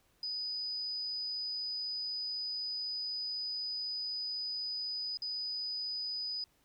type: tone with dropouts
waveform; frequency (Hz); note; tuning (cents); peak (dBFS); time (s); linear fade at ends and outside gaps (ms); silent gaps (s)
sine; 4978; D#8; 0; -35; 0.23-6.44; 2; 5.172-5.22
effects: pink hiss -71 dBFS RMS until 6.64 s